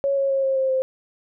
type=tone with pitch steps; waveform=sine; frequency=554.4 / 548 / 541.7 / 535.5 / 529.4 / 523.3 Hz; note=C#5 / C#5 / C#5 / C5 / C5 / C5; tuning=0 / -20 / -40 / +40 / +20 / 0 cents; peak=-18 dBFS; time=0.04-0.82 s; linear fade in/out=0 ms; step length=130 ms; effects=none